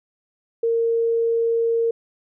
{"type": "tone", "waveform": "sine", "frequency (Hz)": 460.5, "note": "A#4", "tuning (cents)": -21, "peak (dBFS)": -17, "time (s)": [0.63, 1.91], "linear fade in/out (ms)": 5, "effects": []}